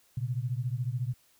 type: beating tone pair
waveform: sine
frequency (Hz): 118.8 / 132.8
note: A#2 / C3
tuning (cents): +33 / +26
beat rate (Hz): 14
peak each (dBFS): -31 / -33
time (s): 0.17-1.14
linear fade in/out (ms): 5
effects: white hiss -65 dBFS RMS until 1.39 s